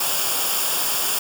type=noise with comb filter; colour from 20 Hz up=white; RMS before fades=-22 dBFS; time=0-1.19 s; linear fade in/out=5 ms; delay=0.49 ms; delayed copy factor=-0.65; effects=none